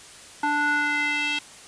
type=tone with band-pass filter sweep; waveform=square; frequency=293.7 Hz; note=D4; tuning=in tune; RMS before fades=-24 dBFS; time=0.43-1.39 s; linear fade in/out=5 ms; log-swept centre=1100 to 3000 Hz; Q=3.4; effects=white hiss -45 dBFS RMS until 1.67 s + resampled to 22050 Hz